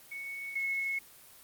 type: tone pair in turn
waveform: sine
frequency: 2217 / 2186 Hz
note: C#7 / C#7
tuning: 0 / -25 cents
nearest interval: unison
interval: 25 cents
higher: first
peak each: -37 / -29 dBFS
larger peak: second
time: 0.11-0.55 / 0.55-0.99 s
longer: neither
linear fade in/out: 10 ms
effects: white hiss -55 dBFS RMS until 1.43 s + Opus 24 kbps